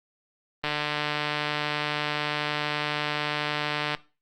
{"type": "click train", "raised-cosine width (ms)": 0.3, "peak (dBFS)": -11, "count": 494, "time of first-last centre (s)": [0.64, 3.949], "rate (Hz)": 149, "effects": ["noise-tail reverb RT60 0.3 s tail -18 dB re dry", "Opus 32 kbps"]}